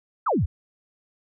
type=exponential sweep; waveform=sine; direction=down; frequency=1480 to 63.2 Hz; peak=-19 dBFS; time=0.26-0.46 s; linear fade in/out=10 ms; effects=none